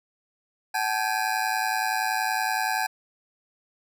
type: ring-modulated tone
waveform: 25% pulse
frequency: 810 Hz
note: G#5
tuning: 43 cents flat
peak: -17 dBFS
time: 0.74-2.87 s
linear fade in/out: 10 ms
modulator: 55.3 Hz
effects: none